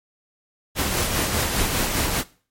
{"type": "noise with tremolo", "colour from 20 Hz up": "pink", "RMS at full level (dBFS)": -21, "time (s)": [0.75, 2.24], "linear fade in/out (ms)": 50, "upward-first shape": "triangle", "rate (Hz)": 5, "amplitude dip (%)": 40, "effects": ["noise-tail reverb RT60 0.4 s tail -19 dB re dry", "MP3 64 kbps"]}